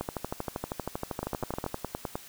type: two click trains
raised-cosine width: 1 ms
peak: -17 / -17 dBFS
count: 10 / 22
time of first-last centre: 1.23-2.155 / 0.01-1.664 s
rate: 9.73 / 12.7 Hz
effects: white hiss -49 dBFS RMS until 2.28 s